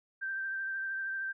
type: tone with vibrato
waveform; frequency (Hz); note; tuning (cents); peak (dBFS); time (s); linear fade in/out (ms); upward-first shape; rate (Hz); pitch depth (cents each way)
sine; 1568; G6; 0; -33; 0.21-1.33; 20; triangle; 13; 23
effects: none